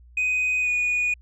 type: tone with pitch glide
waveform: sine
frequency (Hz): 2501 to 2461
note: D#7 to D#7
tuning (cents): +8 to -20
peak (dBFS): -18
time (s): 0.17-1.14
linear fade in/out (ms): 5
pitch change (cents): -28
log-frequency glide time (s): 0.61-0.69
effects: tanh soft clip ceiling -19 dBFS + added 60 Hz sine -47 dBFS peak until 1.21 s